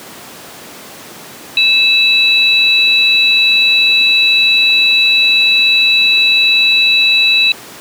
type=tone pair together; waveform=sine; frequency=2619 / 3924 Hz; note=E7 / B7; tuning=-12 / -12 cents; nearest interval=perfect fifth; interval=700 cents; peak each=-10 dBFS; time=1.57-7.52 s; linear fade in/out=2 ms; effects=pink hiss -32 dBFS RMS until 7.8 s + high-pass 200 Hz 12 dB/octave